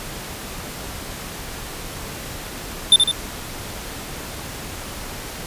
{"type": "tone with echo", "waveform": "square", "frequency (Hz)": 3567, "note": "A7", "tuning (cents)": 23, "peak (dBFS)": -7, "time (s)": [2.92, 2.96], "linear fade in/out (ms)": 2, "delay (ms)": 77, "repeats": 2, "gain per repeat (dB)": -5, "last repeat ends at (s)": 3.114, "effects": ["pink hiss -32 dBFS RMS until 5.46 s", "resampled to 32000 Hz"]}